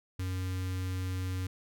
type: tone with notch filter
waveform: square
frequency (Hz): 92.5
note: F#2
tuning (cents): 0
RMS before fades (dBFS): -34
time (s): 0.19-1.47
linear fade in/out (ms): 5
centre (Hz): 690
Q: 0.8
effects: none